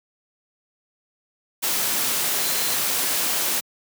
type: tone in noise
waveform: sine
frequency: 4100 Hz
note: C8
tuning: 36 cents flat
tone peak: -33 dBFS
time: 2.39-2.76 s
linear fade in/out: 20 ms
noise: white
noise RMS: -23 dBFS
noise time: 1.62-3.61 s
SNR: -13 dB
effects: high-pass 150 Hz 12 dB/octave